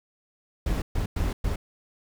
brown noise bursts at uneven times, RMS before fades -26 dBFS, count 4, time 0.66-0.82 / 0.95-1.06 / 1.16-1.33 / 1.44-1.56 s, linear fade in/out 5 ms, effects none

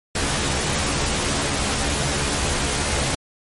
pink noise with comb filter, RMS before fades -22 dBFS, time 0.15-3.15 s, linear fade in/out 5 ms, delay 14 ms, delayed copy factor +0.95, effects MP3 48 kbps

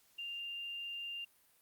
sine tone with frequency modulation, 2794 Hz, F7, in tune, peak -40 dBFS, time 0.18-1.25 s, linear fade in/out 10 ms, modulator 24.9 Hz, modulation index 0.45, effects white hiss -69 dBFS RMS until 1.61 s + Opus 48 kbps

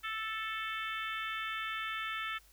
harmonic tone, 440 Hz, A4, in tune, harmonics 3 / 4 / 5 / 6 / 7 / 8, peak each -39 / -41 / -43 / -45 / -46 / -47 dBFS, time 0.03-2.39 s, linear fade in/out 20 ms, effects added 50 Hz sine -63 dBFS peak until 2.52 s + white hiss -64 dBFS RMS until 2.52 s

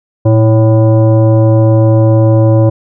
sine tone with frequency modulation, 113.5 Hz, A#2, 46 cents flat, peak -4 dBFS, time 0.25-2.7 s, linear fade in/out 10 ms, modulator 441 Hz, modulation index 0.84, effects none

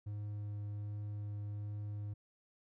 triangle tone with vibrato, 103.6 Hz, G#2, 4 cents flat, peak -37 dBFS, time 0.06-2.14 s, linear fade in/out 10 ms, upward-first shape triangle, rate 1.3 Hz, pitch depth 8 cents each way, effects none

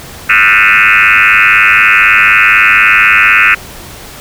sine tone with frequency modulation, 1986 Hz, B6, 9 cents sharp, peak -3 dBFS, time 0.29-3.55 s, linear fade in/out 10 ms, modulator 104 Hz, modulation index 6.5, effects pink hiss -29 dBFS RMS until 4.2 s

